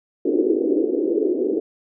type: band-pass noise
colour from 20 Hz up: white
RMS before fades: -20 dBFS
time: 0.25-1.6 s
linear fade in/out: 5 ms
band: 290 to 430 Hz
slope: 48 dB/octave
effects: none